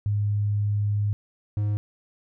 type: tone pair in turn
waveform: sine / triangle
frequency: 103.3 / 104.14 Hz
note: G#2 / G#2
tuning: -9 / +5 cents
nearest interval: unison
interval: 14 cents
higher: second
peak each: -21 / -20 dBFS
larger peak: second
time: 0.06-1.13 / 1.57-1.77 s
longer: first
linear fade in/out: 0 ms
effects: none